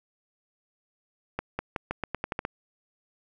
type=accelerating click train; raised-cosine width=0.5 ms; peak=-14 dBFS; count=10; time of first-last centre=1.39-2.451 s; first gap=200 ms; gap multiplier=0.86; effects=none